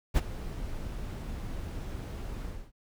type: noise with ADSR envelope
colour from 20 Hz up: brown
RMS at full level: -19 dBFS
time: 0.14-2.72 s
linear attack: 33 ms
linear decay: 30 ms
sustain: -18 dB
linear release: 260 ms
effects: none